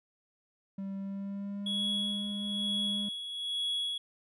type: tone with pitch glide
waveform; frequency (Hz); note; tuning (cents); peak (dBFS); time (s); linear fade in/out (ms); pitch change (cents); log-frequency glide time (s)
triangle; 195.1 to 204.7; G3 to G#3; -8 to -25; -33; 0.78-3.09; 5; +83; 0.97-1.93
type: tone with tremolo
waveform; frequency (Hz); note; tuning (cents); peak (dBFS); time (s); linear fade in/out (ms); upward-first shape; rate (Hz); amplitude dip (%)
triangle; 3352; G#7; +15; -28; 1.66-3.98; 5; sine; 1.1; 60
effects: resampled to 24000 Hz